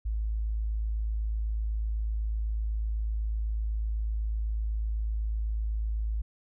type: tone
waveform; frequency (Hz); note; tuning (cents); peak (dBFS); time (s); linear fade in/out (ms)
sine; 54; A1; -32; -27; 0.05-6.22; 10
effects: none